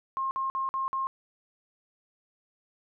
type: tone bursts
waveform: sine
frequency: 1068 Hz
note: C6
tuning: 35 cents sharp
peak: -27 dBFS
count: 5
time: 0.17-1.07 s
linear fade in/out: 0 ms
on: 140 ms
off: 50 ms
effects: none